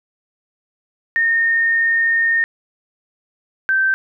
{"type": "tone pair in turn", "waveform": "sine", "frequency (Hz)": [1834, 1554.7], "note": ["A#6", "G6"], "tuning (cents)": [-29, -15], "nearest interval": "minor third", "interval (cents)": 286, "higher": "first", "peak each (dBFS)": -13, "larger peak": "neither", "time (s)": [[1.16, 2.44], [3.69, 3.94]], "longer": "first", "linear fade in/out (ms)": 0, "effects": []}